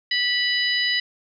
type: harmonic tone with a mistuned harmonic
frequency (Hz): 990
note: B5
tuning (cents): +4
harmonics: 2 / 3 / 4 / 5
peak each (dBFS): -23 / -25 / -26 / -27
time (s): 0.11-1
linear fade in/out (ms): 5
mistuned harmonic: 2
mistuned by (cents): -17
effects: none